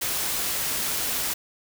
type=noise; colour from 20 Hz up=white; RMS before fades=-27 dBFS; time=0.01-1.34 s; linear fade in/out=10 ms; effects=none